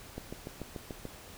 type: click train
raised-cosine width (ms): 2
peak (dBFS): -25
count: 7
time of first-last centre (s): 0.18-1.053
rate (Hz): 6.87
effects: pink hiss -50 dBFS RMS until 1.37 s